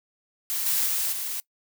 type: noise with level steps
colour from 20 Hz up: blue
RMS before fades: -28 / -24 / -26 / -31 dBFS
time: 0.5-1.4 s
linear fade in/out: 0 ms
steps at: 0.66 / 0.86 / 1.12 s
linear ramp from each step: 5 ms
effects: noise-tail reverb RT60 0.1 s tail -22 dB re dry